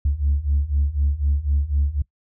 sine beating tone pair, 69.3 / 73.3 Hz, C#2 / D2, 0 / -3 cents, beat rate 4 Hz, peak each -21 / -19 dBFS, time 0.05-2.02 s, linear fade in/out 5 ms, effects noise-tail reverb RT60 0.1 s tail -23 dB re dry + tanh soft clip ceiling -12 dBFS

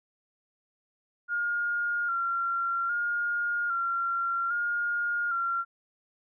sine tone with vibrato, 1397 Hz, F6, in tune, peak -26 dBFS, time 1.28-5.65 s, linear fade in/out 50 ms, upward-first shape square, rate 0.62 Hz, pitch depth 29 cents each way, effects none

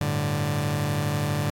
sawtooth chord, G suspended second, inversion none, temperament just, 98 / 110.25 / 147 Hz, G2 / A2 / D3, 0 / +4 / +2 cents, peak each -26 / -26 / -21 dBFS, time 0.01-1.5 s, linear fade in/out 0 ms, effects AAC 64 kbps

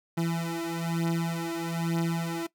30% pulse beating tone pair, 166.4 / 167.5 Hz, E3 / E3, +17 / +28 cents, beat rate 1.1 Hz, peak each -28 dBFS, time 0.17-2.47 s, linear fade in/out 10 ms, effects noise-tail reverb RT60 0.1 s tail -19 dB re dry

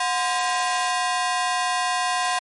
sawtooth ring-modulated tone, 880 Hz, A5, in tune, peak -14 dBFS, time 0-2.39 s, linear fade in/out 5 ms, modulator 153 Hz, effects MP3 48 kbps

